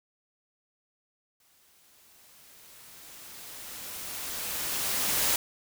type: noise with exponential growth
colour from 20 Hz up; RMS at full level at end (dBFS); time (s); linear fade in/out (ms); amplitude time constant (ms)
white; -25; 1.4-5.36; 2; 860
effects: none